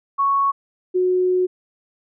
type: tone pair in turn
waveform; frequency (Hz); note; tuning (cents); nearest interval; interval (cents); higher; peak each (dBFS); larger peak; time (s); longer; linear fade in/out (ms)
sine; 1108.7 / 365.9; C#6 / F#4; 0 / -19; octave + perfect fifth; 1919; first; -15; neither; 0.18-0.52 / 0.94-1.47; second; 20
effects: none

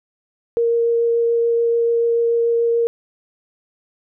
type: tone with vibrato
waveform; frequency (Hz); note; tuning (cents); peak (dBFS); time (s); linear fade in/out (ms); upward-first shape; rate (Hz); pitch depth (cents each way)
sine; 466.2; A#4; 0; -14; 0.57-2.87; 0; triangle; 6.9; 8
effects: none

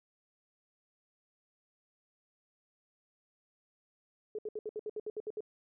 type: tone bursts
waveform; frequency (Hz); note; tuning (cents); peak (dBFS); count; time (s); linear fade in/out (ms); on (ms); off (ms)
sine; 426.9; G#4; +48; -35; 11; 4.35-5.406; 2; 36; 66
effects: none

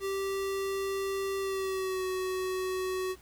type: tone with pitch glide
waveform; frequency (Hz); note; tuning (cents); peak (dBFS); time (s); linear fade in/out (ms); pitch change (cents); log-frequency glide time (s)
square; 390.2 to 373; G4 to F#4; -8 to +14; -31; 0-3.16; 50; -78; 1.39-2.04
effects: added 60 Hz sine -56 dBFS peak until 3.21 s + pink hiss -58 dBFS RMS until 3.21 s

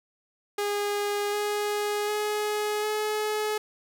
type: tone with pitch steps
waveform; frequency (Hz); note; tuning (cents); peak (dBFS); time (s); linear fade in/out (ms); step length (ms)
sawtooth; 410 / 415.2 / 420.6 / 425.9; G#4 / G#4 / G#4 / G#4; -22 / 0 / +22 / +44; -22; 0.58-3.58; 5; 750
effects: none

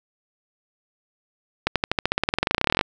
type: accelerating click train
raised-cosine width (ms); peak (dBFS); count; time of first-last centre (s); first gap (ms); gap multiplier
0.3; -3; 26; 1.67-2.811; 87; 0.94
effects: none

